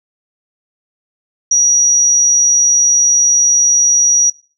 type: tone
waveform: sine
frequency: 5780 Hz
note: F#8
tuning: 41 cents flat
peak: -7 dBFS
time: 1.51-4.3 s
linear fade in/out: 5 ms
effects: noise-tail reverb RT60 0.4 s tail -24 dB re dry